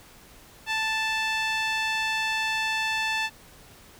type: tone with band-pass filter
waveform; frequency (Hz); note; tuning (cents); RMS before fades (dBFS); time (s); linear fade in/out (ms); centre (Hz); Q
sawtooth; 880; A5; 0; -27; 0.66-3.3; 50; 2600; 1.3
effects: pink hiss -51 dBFS RMS until 3.99 s